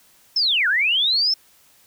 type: linear two-way sweep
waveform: sine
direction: down then up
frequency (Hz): 5390 to 1396.9 to 5390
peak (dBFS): -16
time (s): 0.36-1.34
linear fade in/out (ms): 5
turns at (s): 0.68
effects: white hiss -55 dBFS RMS until 1.86 s